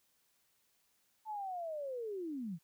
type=linear sweep; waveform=sine; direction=down; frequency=886 to 150.6 Hz; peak=-38 dBFS; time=1.25-2.59 s; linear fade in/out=50 ms; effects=white hiss -75 dBFS RMS until 2.63 s